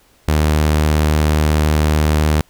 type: tone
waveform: sawtooth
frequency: 76.4 Hz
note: D#2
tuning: 31 cents flat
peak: -8 dBFS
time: 0.28-2.41 s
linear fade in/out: 0 ms
effects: pink hiss -53 dBFS RMS until 2.49 s